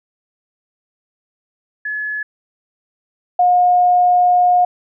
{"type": "tone pair in turn", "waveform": "sine", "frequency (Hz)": [1706, 717.3], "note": ["G#6", "F5"], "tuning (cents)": [46, 46], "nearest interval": "octave + minor third", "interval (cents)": 1500, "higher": "first", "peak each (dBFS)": [-20, -9], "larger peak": "second", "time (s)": [[1.85, 2.23], [3.39, 4.65]], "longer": "second", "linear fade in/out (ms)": 5, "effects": []}